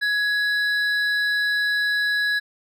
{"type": "tone pair together", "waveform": "triangle", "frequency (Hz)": [1676, 3972], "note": ["G#6", "B7"], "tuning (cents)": [15, 9], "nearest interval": "octave + minor third", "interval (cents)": 1494, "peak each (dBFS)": [-18, -27], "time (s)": [0.01, 2.4], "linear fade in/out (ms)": 20, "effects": []}